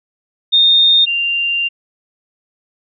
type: tone pair in turn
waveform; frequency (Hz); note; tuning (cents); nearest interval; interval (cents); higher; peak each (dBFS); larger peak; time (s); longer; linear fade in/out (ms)
sine; 3663 / 2784; A#7 / F7; -31 / -6; perfect fourth; 475; first; -7 / -14; first; 0.52-1.06 / 1.06-1.69; second; 20
effects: none